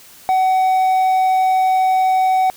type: tone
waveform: triangle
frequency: 752 Hz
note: F#5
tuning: 28 cents sharp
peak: -10 dBFS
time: 0.29-2.5 s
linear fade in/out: 0 ms
effects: white hiss -43 dBFS RMS until 2.56 s

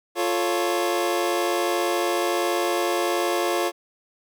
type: chord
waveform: 25% pulse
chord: F augmented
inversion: none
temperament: equal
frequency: 349.2 / 440 / 554.4 Hz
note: F4 / A4 / C#5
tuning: 0 / 0 / 0 cents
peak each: -20 / -25 / -23 dBFS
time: 0.15-3.72 s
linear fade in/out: 50 ms
effects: none

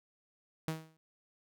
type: tone with exponential decay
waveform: sawtooth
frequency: 159.4 Hz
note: D#3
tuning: 42 cents sharp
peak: -27 dBFS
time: 0.68-0.97 s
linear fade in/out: 0 ms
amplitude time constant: 61 ms
effects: none

